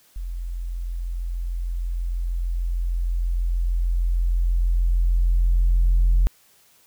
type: tone with level ramp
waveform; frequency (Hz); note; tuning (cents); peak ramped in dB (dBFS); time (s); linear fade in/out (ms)
sine; 43.19; F1; -18; -27 to -12; 0.16-6.27; 0
effects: tanh soft clip ceiling -11 dBFS + white hiss -57 dBFS RMS until 6.86 s